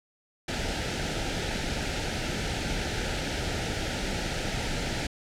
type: band-stop noise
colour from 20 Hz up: pink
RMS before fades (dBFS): -30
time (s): 0.48-5.07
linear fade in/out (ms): 5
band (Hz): 910 to 1300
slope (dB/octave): 96
effects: low-pass 6000 Hz 12 dB/octave